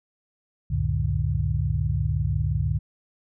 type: tone cluster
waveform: sine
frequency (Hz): 67 / 92.8 / 112.7 / 149.4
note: C2 / F#2 / A2 / D3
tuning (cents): +42 / +6 / +42 / +30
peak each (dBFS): -27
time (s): 0.7-2.79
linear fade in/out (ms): 10
effects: none